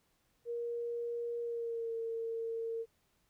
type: tone with pitch glide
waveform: sine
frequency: 472 to 455.9 Hz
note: A#4 to A#4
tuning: +22 to -39 cents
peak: -35 dBFS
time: 0.45-2.86 s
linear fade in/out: 50 ms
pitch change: -61 cents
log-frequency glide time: 1.41-1.95 s
effects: pink hiss -75 dBFS RMS until 3.29 s